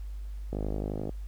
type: click train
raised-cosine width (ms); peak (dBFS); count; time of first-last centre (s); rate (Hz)
2; -20; 30; 0.53-1.093; 51.5
effects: added 50 Hz sine -35 dBFS peak until 1.27 s + pink hiss -62 dBFS RMS until 1.27 s